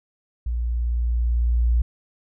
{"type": "tone with level ramp", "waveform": "sine", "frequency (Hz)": 59, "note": "A#1", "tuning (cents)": 22, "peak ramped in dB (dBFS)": [-22, -15], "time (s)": [0.46, 1.82], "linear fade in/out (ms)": 5, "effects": []}